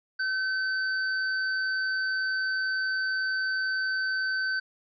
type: tone pair together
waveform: sine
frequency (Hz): 1532 / 4591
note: G6 / D8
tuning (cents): -40 / -40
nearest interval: octave + perfect fifth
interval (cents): 1900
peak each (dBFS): -26 / -36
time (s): 0.19-4.6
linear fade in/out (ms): 10
effects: none